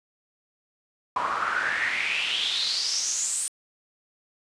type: noise with band-pass filter sweep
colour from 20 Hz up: pink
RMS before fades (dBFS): -27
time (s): 1.16-3.48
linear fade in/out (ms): 2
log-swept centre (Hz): 1000 to 9000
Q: 6.3
effects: resampled to 22050 Hz